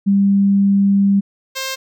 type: tone pair in turn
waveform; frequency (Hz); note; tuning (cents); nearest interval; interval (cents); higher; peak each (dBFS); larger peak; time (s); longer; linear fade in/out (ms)
sine / 5% pulse; 198.4 / 529.7; G3 / C5; +21 / +21; octave + perfect fourth; 1700; second; -10; neither; 0.06-1.21 / 1.55-1.76; first; 20
effects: none